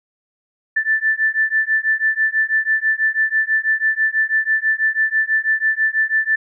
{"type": "beating tone pair", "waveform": "sine", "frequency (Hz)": [1760, 1766.1], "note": ["A6", "A6"], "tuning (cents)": [0, 6], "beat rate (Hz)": 6.1, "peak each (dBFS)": -18, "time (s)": [0.76, 6.36], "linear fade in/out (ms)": 10, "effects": []}